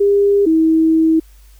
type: tone pair in turn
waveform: sine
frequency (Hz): 402.7 / 321.3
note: G4 / E4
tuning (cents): +47 / -44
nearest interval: major third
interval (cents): 391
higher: first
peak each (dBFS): -9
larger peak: neither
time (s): 0-0.46 / 0.46-1.2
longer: second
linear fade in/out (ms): 10
effects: added 50 Hz sine -41 dBFS peak until 1.59 s + white hiss -53 dBFS RMS until 1.59 s